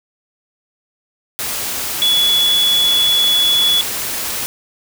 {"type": "tone in noise", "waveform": "sine", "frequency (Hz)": 3407, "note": "G#7", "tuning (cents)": 44, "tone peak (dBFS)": -11, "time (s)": [2.02, 3.81], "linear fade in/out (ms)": 0, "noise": "white", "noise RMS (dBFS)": -22, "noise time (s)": [1.39, 4.46], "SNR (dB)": 8, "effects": []}